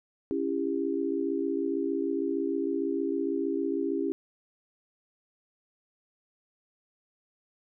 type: chord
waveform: sine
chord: C# diminished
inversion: none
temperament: just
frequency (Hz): 277.2 / 332.6 / 399.1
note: C#4 / E4 / G4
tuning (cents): 0 / +16 / +31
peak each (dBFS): -31 / -31 / -31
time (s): 0.31-4.12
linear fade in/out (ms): 0
effects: none